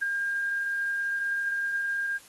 sine tone with ADSR envelope, 1608 Hz, G6, 44 cents sharp, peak -22 dBFS, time 0.01-2.19 s, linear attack 19 ms, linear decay 5 ms, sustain -4 dB, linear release 31 ms, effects white hiss -53 dBFS RMS until 2.28 s + AAC 32 kbps

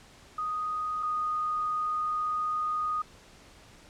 sine tone pair in turn, 1244.5 / 1237.3 Hz, D#6 / D#6, 0 / -10 cents, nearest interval unison, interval 10 cents, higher first, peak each -29 / -27 dBFS, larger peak second, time 0.38-1.03 / 1.03-3.02 s, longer second, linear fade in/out 5 ms, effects pink hiss -54 dBFS RMS until 3.89 s + low-pass 8000 Hz 12 dB/octave

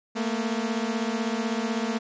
sawtooth beating tone pair, 220 / 236 Hz, A3 / A#3, 0 / +22 cents, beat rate 16 Hz, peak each -24 / -25 dBFS, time 0.15-1.99 s, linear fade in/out 20 ms, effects resampled to 16000 Hz

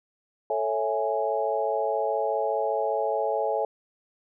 sine chord, A major seventh, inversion none, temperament equal, 440 / 554.4 / 659.3 / 830.6 Hz, A4 / C#5 / E5 / G#5, 0 / 0 / 0 / 0 cents, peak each -29 dBFS, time 0.5-3.65 s, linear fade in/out 2 ms, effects none

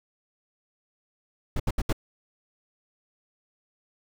brown noise bursts, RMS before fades -24 dBFS, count 4, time 1.56-1.928 s, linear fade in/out 5 ms, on 38 ms, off 72 ms, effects none

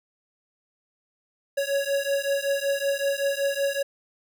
square beating tone pair, 554.4 / 559.7 Hz, C#5 / C#5, 0 / +17 cents, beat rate 5.3 Hz, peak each -27 dBFS, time 1.57-3.83 s, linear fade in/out 10 ms, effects none

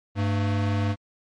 square tone pair together, 100.05 / 224.6 Hz, G2 / A3, +36 / +36 cents, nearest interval octave + major second, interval 1400 cents, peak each -23 / -31 dBFS, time 0.15-0.96 s, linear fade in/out 50 ms, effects low-pass 4000 Hz 12 dB/octave + MP3 64 kbps

